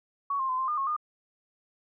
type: tone with pitch steps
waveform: sine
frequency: 1120 / 1059 / 1025 / 1051 / 1212 / 1088 / 1218 Hz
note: C#6 / C6 / C6 / C6 / D#6 / C#6 / D#6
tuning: +18 / +21 / -36 / +7 / -46 / -33 / -37 cents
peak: -26 dBFS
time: 0.3-0.965 s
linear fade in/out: 5 ms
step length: 95 ms
effects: none